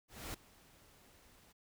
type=noise with ADSR envelope; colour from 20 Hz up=pink; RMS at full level=-43 dBFS; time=0.08-1.53 s; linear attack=260 ms; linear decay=6 ms; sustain=-21 dB; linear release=17 ms; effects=none